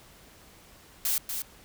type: noise with echo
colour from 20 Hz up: blue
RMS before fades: -27 dBFS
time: 1.05-1.18 s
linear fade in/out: 2 ms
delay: 240 ms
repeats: 1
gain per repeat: -6 dB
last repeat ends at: 1.42 s
effects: pink hiss -54 dBFS RMS until 1.64 s